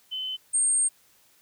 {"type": "tone pair in turn", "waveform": "sine", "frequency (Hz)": [3045, 8583], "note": ["F#7", "C9"], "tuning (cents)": [49, 43], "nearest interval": "octave + tritone", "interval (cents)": 1794, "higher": "second", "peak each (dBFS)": [-29, -20], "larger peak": "second", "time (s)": [[0.11, 0.37], [0.53, 0.89]], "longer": "second", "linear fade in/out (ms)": 20, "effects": ["white hiss -61 dBFS RMS until 1.41 s"]}